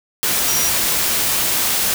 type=tone in noise; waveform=sine; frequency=5770 Hz; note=F#8; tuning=44 cents flat; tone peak=-20 dBFS; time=0.48-0.69 s; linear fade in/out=0 ms; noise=white; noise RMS=-18 dBFS; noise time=0.23-1.94 s; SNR=-5 dB; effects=none